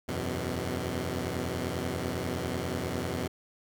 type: chord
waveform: 10% pulse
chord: E suspended second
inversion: none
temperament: equal with one note detuned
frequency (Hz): 82.41 / 92.5 / 125.85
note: E2 / F#2 / B2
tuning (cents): 0 / 0 / +33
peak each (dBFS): -27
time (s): 0.08-3.28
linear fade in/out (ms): 10
effects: none